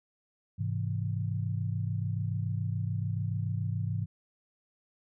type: chord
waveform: sine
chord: Ab augmented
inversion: none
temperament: equal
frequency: 103.83 / 130.81 / 164.81 Hz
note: Ab2 / C3 / E3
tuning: 0 / 0 / 0 cents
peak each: -31 / -35 / -36 dBFS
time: 0.58-4.06 s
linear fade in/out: 20 ms
effects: none